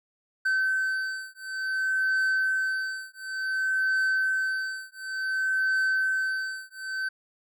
triangle beating tone pair, 1536 / 1536.56 Hz, G6 / G6, -36 / -35 cents, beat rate 0.56 Hz, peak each -26 dBFS, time 0.45-7.09 s, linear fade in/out 10 ms, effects none

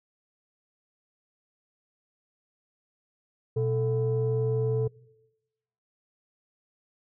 sine tone pair together, 122.58 / 440 Hz, B2 / A4, -13 / 0 cents, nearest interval octave + minor seventh, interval 2213 cents, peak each -25 dBFS, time 3.56-4.88 s, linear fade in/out 10 ms, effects noise-tail reverb RT60 1.0 s tail -23 dB re dry + tanh soft clip ceiling -19 dBFS

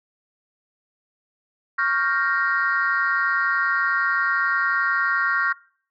sine chord, G half-diminished seventh, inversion second, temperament equal, 1108.7 / 1396.9 / 1568 / 1864.7 Hz, Db6 / F6 / G6 / Bb6, 0 / 0 / 0 / 0 cents, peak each -25 / -22 / -25 / -24 dBFS, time 1.78-5.53 s, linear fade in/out 10 ms, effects noise-tail reverb RT60 0.5 s tail -22 dB re dry + tanh soft clip ceiling -11 dBFS

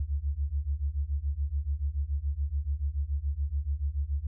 sine beating tone pair, 67.7 / 74.7 Hz, C#2 / D2, -40 / +30 cents, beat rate 7 Hz, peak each -31 / -30 dBFS, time 0-4.27 s, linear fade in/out 5 ms, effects none

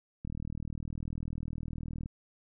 click train, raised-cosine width 5 ms, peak -26 dBFS, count 73, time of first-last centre 0.25-2.059 s, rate 39.8 Hz, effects none

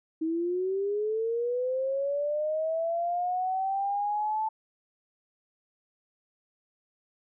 sine linear sweep, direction up, 315.6 to 880 Hz, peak -26 dBFS, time 0.21-4.49 s, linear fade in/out 10 ms, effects none

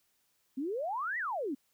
sine exponential two-way sweep, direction up then down, 250.3 to 2007 to 250.3 Hz, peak -32 dBFS, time 0.57-1.55 s, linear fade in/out 10 ms, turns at 1.18 s, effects white hiss -74 dBFS RMS until 1.73 s

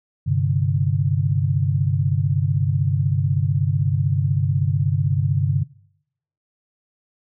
sine chord, G suspended fourth, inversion none, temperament equal, 98 / 130.81 / 146.83 Hz, G2 / C3 / D3, 0 / 0 / 0 cents, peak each -21 dBFS, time 0.26-5.64 s, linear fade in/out 20 ms, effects noise-tail reverb RT60 0.8 s tail -24 dB re dry

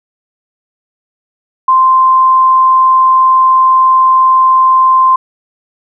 sine tone, 1043 Hz, C6, 6 cents flat, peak -4 dBFS, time 1.68-5.16 s, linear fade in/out 5 ms, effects none

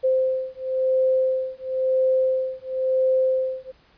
sine beating tone pair, 520 / 520.97 Hz, C5 / C5, -11 / -8 cents, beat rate 0.97 Hz, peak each -22 dBFS, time 0.03-3.72 s, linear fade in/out 20 ms, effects pink hiss -58 dBFS RMS until 3.97 s + resampled to 11025 Hz

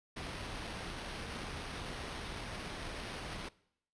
pink noise with sample-and-hold, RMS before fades -43 dBFS, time 0.16-3.49 s, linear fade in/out 10 ms, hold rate 7350 Hz, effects noise-tail reverb RT60 0.7 s tail -21 dB re dry + resampled to 22050 Hz

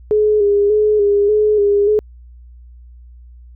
sine tone with vibrato, 415.3 Hz, G#4, in tune, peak -10 dBFS, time 0.11-1.99 s, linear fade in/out 0 ms, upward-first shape square, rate 1.7 Hz, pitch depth 37 cents each way, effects added 60 Hz sine -37 dBFS peak until 3.55 s

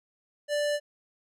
square tone, 587.3 Hz, D5, in tune, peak -26 dBFS, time 0.48-0.8 s, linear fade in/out 50 ms, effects low-pass 10000 Hz 12 dB/octave

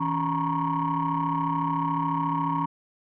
sine tone cluster, 162.4 / 279.6 / 930 / 964 / 1096 Hz, E3 / C#4 / A#5 / B5 / C#6, -26 / +15 / -4 / -42 / -20 cents, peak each -29 dBFS, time 0-2.66 s, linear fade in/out 10 ms, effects tanh soft clip ceiling -17 dBFS

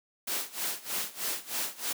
white noise with tremolo, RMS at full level -31 dBFS, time 0.27-1.93 s, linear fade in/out 5 ms, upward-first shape sine, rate 3.2 Hz, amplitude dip 90%, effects high-pass 200 Hz 12 dB/octave

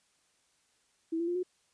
sine tone with pitch steps, 326.9 / 338.6 / 350.8 / 363.3 Hz, E4 / E4 / F4 / F#4, -14 / +46 / +8 / -32 cents, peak -29 dBFS, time 1.12-1.432 s, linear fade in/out 10 ms, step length 78 ms, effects white hiss -71 dBFS RMS until 1.73 s + resampled to 22050 Hz

